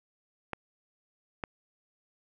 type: clicks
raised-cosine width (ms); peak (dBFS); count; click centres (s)
0.5; -18; 2; 0.533 / 1.438
effects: none